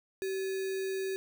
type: tone with sample-and-hold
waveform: sine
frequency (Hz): 382.9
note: G4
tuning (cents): -41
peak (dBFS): -31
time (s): 0.22-1.16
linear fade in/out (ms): 0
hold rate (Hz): 2100
effects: none